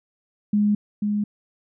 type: tone with echo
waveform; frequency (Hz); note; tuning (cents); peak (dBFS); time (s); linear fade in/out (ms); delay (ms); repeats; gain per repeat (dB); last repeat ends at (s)
sine; 207.7; G#3; 0; -16; 0.53-0.75; 5; 490; 1; -4; 1.24
effects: none